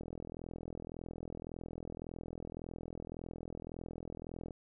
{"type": "click train", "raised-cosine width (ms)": 2, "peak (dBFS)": -30, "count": 189, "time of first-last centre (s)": [0.01, 4.508], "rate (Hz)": 41.8, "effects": []}